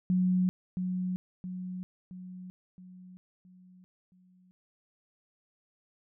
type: tone with echo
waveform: sine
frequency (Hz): 183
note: F#3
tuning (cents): -19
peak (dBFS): -23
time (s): 0.1-0.49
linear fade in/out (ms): 0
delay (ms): 670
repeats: 6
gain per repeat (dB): -6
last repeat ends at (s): 4.51
effects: none